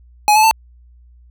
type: tone with pitch steps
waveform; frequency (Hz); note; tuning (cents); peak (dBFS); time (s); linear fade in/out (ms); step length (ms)
square; 840 / 864.1 / 888.9; G#5 / A5 / A5; +19 / -32 / +17; -9; 0.28-0.511; 0; 77
effects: added 60 Hz sine -43 dBFS peak until 1.3 s